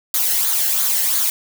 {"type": "noise with flanger", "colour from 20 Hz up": "blue", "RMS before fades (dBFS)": -18, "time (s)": [0.14, 1.3], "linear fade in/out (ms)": 2, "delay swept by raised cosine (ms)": [0.36, 0.86], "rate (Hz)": 2.9, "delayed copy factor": -0.55, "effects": []}